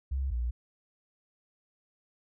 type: tone pair in turn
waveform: sine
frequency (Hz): 67 / 59.69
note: C2 / A#1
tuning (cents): +42 / +42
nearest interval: major second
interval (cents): 200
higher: first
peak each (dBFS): -28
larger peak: neither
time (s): 0.11-0.31 / 0.31-0.51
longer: neither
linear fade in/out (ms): 10
effects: none